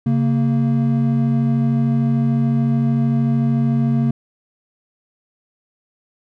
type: tone pair together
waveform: triangle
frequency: 136.55 / 230 Hz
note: C#3 / A#3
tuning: -26 / -23 cents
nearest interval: major sixth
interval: 903 cents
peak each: -15 dBFS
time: 0.06-4.11 s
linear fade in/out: 5 ms
effects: none